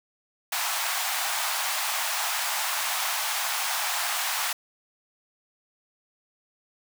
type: high-pass noise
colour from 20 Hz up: pink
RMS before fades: -28 dBFS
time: 0.52-4.53 s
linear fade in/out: 5 ms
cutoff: 710 Hz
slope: 48 dB/octave
effects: none